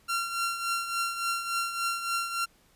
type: tone with tremolo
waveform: sawtooth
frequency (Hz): 1372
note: F6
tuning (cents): -31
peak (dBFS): -22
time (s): 0.08-2.46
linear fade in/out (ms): 20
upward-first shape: triangle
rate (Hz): 3.5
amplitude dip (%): 65
effects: pink hiss -63 dBFS RMS until 2.75 s + resampled to 32000 Hz